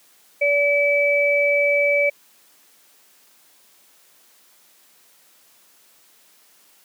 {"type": "tone pair together", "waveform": "sine", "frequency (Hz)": [575, 2300], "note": ["D5", "D7"], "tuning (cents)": [-37, -37], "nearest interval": "2 octaves", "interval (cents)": 2400, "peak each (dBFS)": -18, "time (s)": [0.41, 2.1], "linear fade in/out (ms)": 10, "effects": ["white hiss -55 dBFS RMS until 6.84 s", "high-pass 200 Hz 12 dB/octave"]}